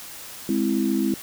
sine chord, Ab augmented, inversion none, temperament equal, 207.7 / 261.6 / 329.6 Hz, Ab3 / C4 / E4, 0 / 0 / 0 cents, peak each -24 dBFS, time 0.49-1.14 s, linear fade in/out 2 ms, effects white hiss -39 dBFS RMS until 1.22 s

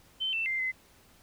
sine tone with pitch steps, 3082 / 2671 / 2090 / 2047 Hz, G7 / E7 / C7 / C7, -30 / +22 / -2 / -38 cents, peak -28 dBFS, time 0.2-0.72 s, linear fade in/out 20 ms, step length 130 ms, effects pink hiss -60 dBFS RMS until 1.22 s

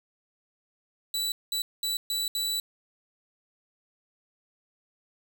sawtooth tone bursts at uneven times, 3951 Hz, B7, in tune, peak -24 dBFS, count 5, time 1.14-1.32 / 1.52-1.62 / 1.83-1.97 / 2.1-2.28 / 2.35-2.6 s, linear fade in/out 2 ms, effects none

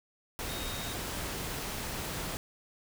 sine tone in noise, 3729 Hz, A#7, in tune, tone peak -43 dBFS, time 0.49-0.93 s, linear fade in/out 0 ms, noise pink, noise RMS -37 dBFS, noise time 0.39-2.37 s, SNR -9 dB, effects none

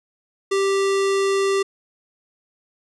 square tone, 392 Hz, G4, in tune, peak -18 dBFS, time 0.51-1.63 s, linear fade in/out 10 ms, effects resampled to 22050 Hz

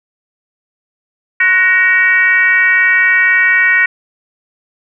sine tone with frequency modulation, 1878 Hz, A#6, 12 cents sharp, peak -7 dBFS, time 1.4-3.86 s, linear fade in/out 5 ms, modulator 398 Hz, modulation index 0.97, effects none

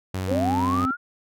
sawtooth tone with vibrato, 93.6 Hz, F#2, 20 cents sharp, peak -22 dBFS, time 0.14-0.86 s, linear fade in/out 5 ms, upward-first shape triangle, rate 12 Hz, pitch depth 8 cents each way
sine linear sweep, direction up, 450 to 1451 Hz, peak -23 dBFS, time 0.26-0.97 s, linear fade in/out 50 ms
triangle tone, 261.6 Hz, C4, in tune, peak -22 dBFS, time 0.31-0.91 s, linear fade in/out 2 ms
effects none

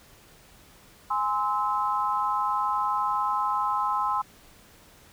sine chord, Ab augmented, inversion none, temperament just, 830.6 / 1038.3 / 1297.8 Hz, Ab5 / C6 / E6, 0 / -14 / -27 cents, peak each -29 / -26 / -29 dBFS, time 1.1-4.22 s, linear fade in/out 10 ms, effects pink hiss -54 dBFS RMS until 5.12 s

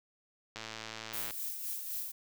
click train, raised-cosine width 0.2 ms, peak -24 dBFS, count 84, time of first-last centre 0.56-1.308 s, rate 111 Hz
violet noise with tremolo, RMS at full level -37 dBFS, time 1.13-2.12 s, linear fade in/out 10 ms, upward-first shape sine, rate 3.9 Hz, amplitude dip 45%
effects none

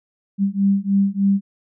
sine beating tone pair, 196 / 199.3 Hz, G3 / G3, 0 / +29 cents, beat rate 3.3 Hz, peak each -18 dBFS, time 0.38-1.41 s, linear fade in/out 50 ms, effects none

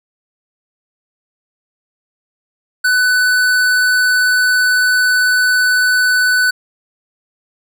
sine tone with tanh clipping, 1497 Hz, F#6, 20 cents sharp, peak -12 dBFS, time 2.84-6.51 s, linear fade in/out 10 ms, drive 18 dB, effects none

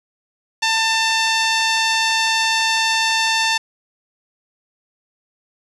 10% pulse tone, 894 Hz, A5, 27 cents sharp, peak -7 dBFS, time 0.62-3.58 s, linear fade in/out 10 ms, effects resampled to 24000 Hz + 7-bit

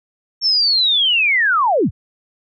sine linear sweep, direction down, 5480 to 43.65 Hz, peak -12 dBFS, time 0.41-1.91 s, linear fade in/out 50 ms, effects none

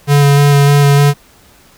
square tone with vibrato, 142.7 Hz, D3, 49 cents flat, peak -6 dBFS, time 0.07-1.14 s, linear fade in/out 50 ms, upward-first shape square, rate 3.3 Hz, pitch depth 11 cents each way, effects pink hiss -45 dBFS RMS until 1.77 s

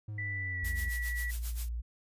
triangle linear sweep, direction down, 107.3 to 77.78 Hz, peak -35 dBFS, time 0.08-0.89 s, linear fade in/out 5 ms
sine tone with pitch glide, 1975.5 to 1946.1 Hz, B6 to B6, 0 to -26 cents, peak -35 dBFS, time 0.18-1.31 s, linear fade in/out 5 ms, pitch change -26 cents, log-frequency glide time 0.51-0.59 s
sine tone, 58.27 Hz, A#1, in tune, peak -33 dBFS, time 0.62-1.82 s, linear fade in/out 20 ms
blue noise with tremolo, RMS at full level -40 dBFS, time 0.64-1.69 s, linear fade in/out 10 ms, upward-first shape sine, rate 7.5 Hz, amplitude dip 85%
effects resampled to 32000 Hz

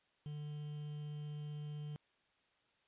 triangle tone with quantisation, 148.7 Hz, D3, 22 cents sharp, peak -40 dBFS, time 0.26-1.96 s, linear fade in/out 0 ms, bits 10, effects white hiss -75 dBFS RMS until 2.87 s + resampled to 8000 Hz

